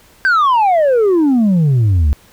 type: exponential sweep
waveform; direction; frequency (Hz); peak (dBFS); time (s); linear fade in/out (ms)
sine; down; 1590 to 67.9; -6; 0.25-2.13; 0
effects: tanh soft clip ceiling -8 dBFS + pink hiss -47 dBFS RMS until 2.32 s